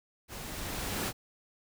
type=noise with level ramp; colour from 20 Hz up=pink; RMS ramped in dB=-43 to -32 dBFS; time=0.28-1.13 s; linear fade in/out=50 ms; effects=none